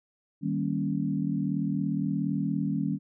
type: chord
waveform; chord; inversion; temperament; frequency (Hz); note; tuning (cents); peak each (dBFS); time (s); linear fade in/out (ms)
sine; Eb dominant seventh; none; equal; 155.56 / 196 / 233.1 / 277.2; Eb3 / G3 / Bb3 / Db4; 0 / 0 / 0 / 0; -31 / -30 / -34 / -31; 0.41-2.99; 50
effects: none